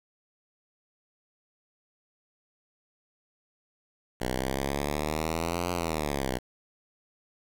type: exponential two-way sweep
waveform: 5% pulse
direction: up then down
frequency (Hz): 61.74 to 89 to 61.74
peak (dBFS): -17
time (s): 4.2-6.39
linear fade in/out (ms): 20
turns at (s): 5.72
effects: 8-bit